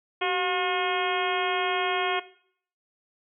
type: harmonic tone with a mistuned harmonic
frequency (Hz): 360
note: F#4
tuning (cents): -47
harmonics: 1 / 2 / 3 / 4 / 5 / 6 / 7 / 8 / 9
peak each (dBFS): -29 / -30 / -31 / -34 / -37 / -33 / -33 / -37 / -35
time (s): 0.21-2.2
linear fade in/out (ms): 10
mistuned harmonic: 1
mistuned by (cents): +88
effects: noise-tail reverb RT60 0.6 s tail -18 dB re dry